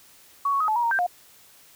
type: tone with pitch steps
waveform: sine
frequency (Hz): 1122 / 1110 / 1261 / 865 / 954 / 930 / 1572 / 712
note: C#6 / C#6 / D#6 / A5 / A#5 / A#5 / G6 / F5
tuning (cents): +21 / +2 / +23 / -30 / +40 / -4 / +4 / +33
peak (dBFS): -20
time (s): 0.45-1.066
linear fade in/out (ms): 5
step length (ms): 77
effects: white hiss -53 dBFS RMS until 1.75 s